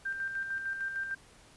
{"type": "tone with tremolo", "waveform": "sine", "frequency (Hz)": 1575, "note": "G6", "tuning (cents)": 8, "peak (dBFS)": -31, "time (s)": [0.05, 1.15], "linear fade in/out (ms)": 10, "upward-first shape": "square", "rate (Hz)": 6.6, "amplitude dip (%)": 45, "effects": ["pink hiss -58 dBFS RMS until 1.56 s", "resampled to 24000 Hz"]}